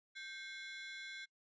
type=ring-modulated tone; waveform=30% pulse; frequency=1864.7 Hz; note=A#6; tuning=in tune; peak=-40 dBFS; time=0.15-1.26 s; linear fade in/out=20 ms; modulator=296 Hz; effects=noise-tail reverb RT60 0.1 s tail -23 dB re dry + resampled to 16000 Hz